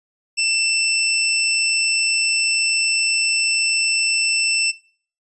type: tone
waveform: 20% pulse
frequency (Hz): 2673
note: E7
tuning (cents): +23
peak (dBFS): -12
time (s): 0.37-4.72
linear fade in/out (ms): 20
effects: noise-tail reverb RT60 0.5 s tail -22 dB re dry + resampled to 22050 Hz